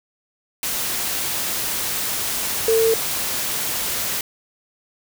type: tone in noise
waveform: sine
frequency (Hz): 450.2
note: A4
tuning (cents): +40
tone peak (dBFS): -14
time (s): 2.68-2.94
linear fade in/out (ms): 2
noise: white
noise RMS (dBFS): -24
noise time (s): 0.63-4.21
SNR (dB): +7
effects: none